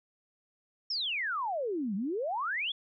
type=exponential two-way sweep; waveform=sine; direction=down then up; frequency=5550 to 185 to 3492 Hz; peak=-30 dBFS; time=0.9-2.72 s; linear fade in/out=5 ms; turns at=1.95 s; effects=none